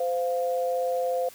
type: tone pair together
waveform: sine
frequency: 515 / 698.5 Hz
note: C5 / F5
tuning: -28 / 0 cents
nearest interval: perfect fourth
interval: 528 cents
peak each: -25 / -29 dBFS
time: 0-1.29 s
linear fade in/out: 5 ms
effects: white hiss -49 dBFS RMS until 1.34 s